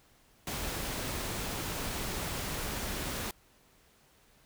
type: noise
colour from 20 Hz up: pink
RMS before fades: -36 dBFS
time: 0.47-3.31 s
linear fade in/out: 2 ms
effects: pink hiss -64 dBFS RMS until 4.45 s